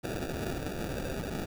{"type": "noise with sample-and-hold", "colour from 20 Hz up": "white", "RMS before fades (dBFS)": -35, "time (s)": [0.03, 1.46], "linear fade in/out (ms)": 20, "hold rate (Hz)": 1050, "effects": []}